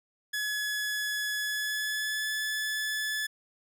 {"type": "tone with pitch glide", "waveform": "sawtooth", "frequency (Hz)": [1698, 1725.7], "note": ["G#6", "A6"], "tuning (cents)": [38, -34], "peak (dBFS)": -26, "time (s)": [0.33, 3.27], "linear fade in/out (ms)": 10, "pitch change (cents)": 28, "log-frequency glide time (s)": [1.34, 2.3], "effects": []}